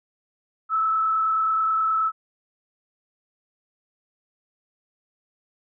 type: tone with frequency modulation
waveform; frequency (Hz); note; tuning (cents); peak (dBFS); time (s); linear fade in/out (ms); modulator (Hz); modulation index
sine; 1306; E6; -17; -19; 0.69-2.12; 50; 29.4; 0.74
effects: none